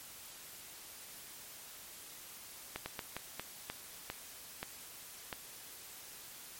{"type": "slowing click train", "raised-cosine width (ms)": 0.3, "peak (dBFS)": -22, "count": 9, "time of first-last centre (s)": [2.76, 5.328], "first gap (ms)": 100, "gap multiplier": 1.32, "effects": ["white hiss -51 dBFS RMS until 6.59 s", "MP3 64 kbps"]}